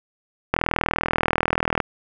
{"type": "click train", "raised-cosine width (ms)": 0.5, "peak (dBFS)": -3, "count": 52, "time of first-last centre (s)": [0.54, 1.802], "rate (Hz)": 40.4, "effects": []}